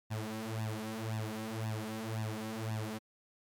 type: tone with flanger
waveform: sawtooth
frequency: 110 Hz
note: A2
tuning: in tune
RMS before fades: -38 dBFS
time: 0.1-2.99 s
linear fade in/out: 20 ms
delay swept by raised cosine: 1.1 to 5.4 ms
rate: 1.9 Hz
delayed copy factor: +1
effects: MP3 96 kbps